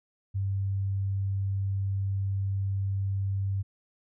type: tone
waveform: sine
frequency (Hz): 97.8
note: G2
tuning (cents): -4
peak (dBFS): -26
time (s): 0.34-3.63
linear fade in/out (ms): 20
effects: none